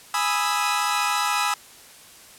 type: chord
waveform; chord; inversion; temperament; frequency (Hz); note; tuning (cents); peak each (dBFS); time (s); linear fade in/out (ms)
sawtooth; E major seventh; first; equal; 830.6 / 987.8 / 1244.5 / 1318.5; G#5 / B5 / D#6 / E6; 0 / 0 / 0 / 0; -23; 0.14-1.54; 2
effects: white hiss -47 dBFS RMS until 2.38 s + low-pass 12000 Hz 12 dB/octave